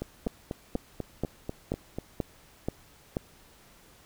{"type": "two click trains", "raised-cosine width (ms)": 2, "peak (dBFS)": [-15, -19], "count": [7, 9], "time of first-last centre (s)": [[0.27, 3.169], [0.02, 1.986]], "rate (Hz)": [2.07, 4.07], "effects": ["pink hiss -57 dBFS RMS until 4.05 s"]}